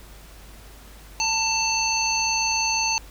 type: harmonic tone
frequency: 889 Hz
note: A5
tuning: 18 cents sharp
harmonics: 1 / 3 / 5 / 7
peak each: -26 / -26 / -26 / -26 dBFS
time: 1.2-2.98 s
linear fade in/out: 0 ms
effects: added 50 Hz sine -44 dBFS peak until 3.1 s + pink hiss -48 dBFS RMS until 3.1 s